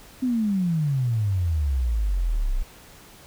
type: exponential sweep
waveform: sine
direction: down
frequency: 261.6 to 30.09 Hz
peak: -20 dBFS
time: 0.22-2.63 s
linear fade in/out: 10 ms
effects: pink hiss -48 dBFS RMS until 3.26 s